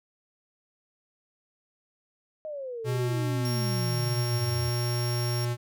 sine exponential sweep, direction down, 631 to 82.41 Hz, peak -33 dBFS, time 2.45-4.69 s, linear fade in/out 0 ms
square tone with pitch glide, 123.47 to 120.44 Hz, B2 to B2, 0 to -43 cents, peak -27 dBFS, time 2.84-5.57 s, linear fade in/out 50 ms, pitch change -43 cents, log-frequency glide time 3.12-3.86 s
sawtooth tone, 5540 Hz, F8, 15 cents flat, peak -32 dBFS, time 3.45-5.45 s, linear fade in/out 2 ms
effects none

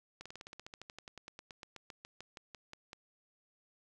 slowing click train, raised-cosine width 0.2 ms, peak -30 dBFS, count 27, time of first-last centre 0.21-2.931 s, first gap 46 ms, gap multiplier 1.06, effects none

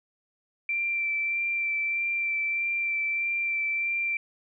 sine tone with vibrato, 2349 Hz, D7, in tune, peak -25 dBFS, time 0.69-4.17 s, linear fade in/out 2 ms, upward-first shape sine, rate 1.6 Hz, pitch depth 15 cents each way, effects none

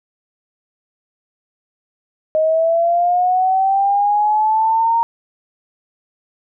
sine linear sweep, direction up, 622.3 to 930 Hz, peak -12 dBFS, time 2.35-5.03 s, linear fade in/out 0 ms, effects none

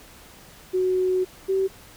sine tone pair in turn, 370 / 384 Hz, F#4 / G4, 0 / -36 cents, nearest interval minor second, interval 64 cents, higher second, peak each -19 dBFS, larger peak neither, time 0.73-1.25 / 1.48-1.68 s, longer first, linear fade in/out 20 ms, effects pink hiss -48 dBFS RMS until 1.96 s

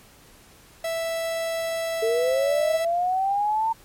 45% pulse tone, 659.3 Hz, E5, in tune, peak -25 dBFS, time 0.84-2.85 s, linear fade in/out 5 ms
sine linear sweep, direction up, 440 to 909 Hz, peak -20 dBFS, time 2.02-3.73 s, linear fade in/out 10 ms
effects pink hiss -52 dBFS RMS until 3.84 s + MP3 64 kbps

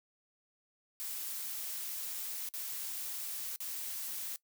blue noise with dropouts, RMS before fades -40 dBFS, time 1-4.36 s, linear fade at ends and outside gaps 0 ms, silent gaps 2.488-2.538 / 3.56-3.604 s, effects noise-tail reverb RT60 0.1 s tail -20 dB re dry

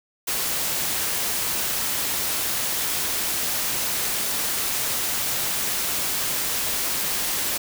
white noise, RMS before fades -25 dBFS, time 0.27-7.58 s, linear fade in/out 10 ms, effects none

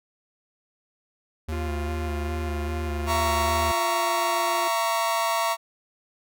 square tone with vibrato, 76.7 Hz, D#2, 24 cents flat, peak -28 dBFS, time 1.48-3.72 s, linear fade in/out 10 ms, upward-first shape square, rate 2.5 Hz, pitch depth 38 cents each way
harmonic tone, 349.2 Hz, F4, in tune, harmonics 1 / 2 / 3 / 4 / 5 / 6 / 7 / 8, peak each -34 / -39 / -43 / -45 / -49 / -49 / -48 / -54 dBFS, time 1.52-4.68 s, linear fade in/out 5 ms
40% pulse chord, A# diminished, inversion second, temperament just, 671.3 / 932.3 / 1118.8 Hz, E5 / A#5 / C#6, +31 / 0 / +16 cents, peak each -26 dBFS, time 3.06-5.57 s, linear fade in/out 50 ms
effects none

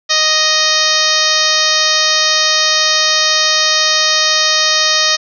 harmonic tone with a mistuned harmonic, 622 Hz, D#5, 1 cent flat, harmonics 1 / 2 / 3 / 4 / 5 / 6 / 7 / 8 / 9 / 10, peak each -23 / -20 / -18 / -23 / -21 / -17 / -18 / -19 / -17 / -23 dBFS, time 0.09-5.17 s, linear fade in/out 20 ms, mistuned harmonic 10, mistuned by +34 cents, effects none

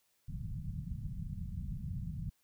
white low-pass noise, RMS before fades -40 dBFS, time 0.28-2.3 s, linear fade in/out 10 ms, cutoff 180 Hz, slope 48 dB/octave, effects white hiss -75 dBFS RMS until 2.43 s

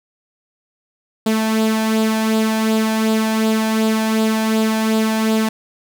sawtooth tone with flanger, 220 Hz, A3, in tune, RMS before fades -17 dBFS, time 1.26-5.49 s, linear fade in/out 5 ms, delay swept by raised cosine 0.24 to 1.24 ms, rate 2.7 Hz, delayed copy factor +0.5, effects none

